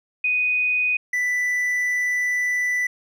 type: tone pair in turn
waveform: sine / triangle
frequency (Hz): 2489 / 1981.9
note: D#7 / B6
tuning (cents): 0 / +6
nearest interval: major third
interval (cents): 394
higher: first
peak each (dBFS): -18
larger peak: neither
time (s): 0.24-0.97 / 1.13-2.87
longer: second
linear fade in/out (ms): 5
effects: none